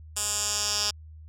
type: tone with band-pass filter sweep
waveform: 10% pulse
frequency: 207.7 Hz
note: G#3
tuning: in tune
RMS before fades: -28 dBFS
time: 0.16-0.91 s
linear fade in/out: 10 ms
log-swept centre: 8100 to 5300 Hz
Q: 2.9
effects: added 78 Hz sine -43 dBFS peak until 1.28 s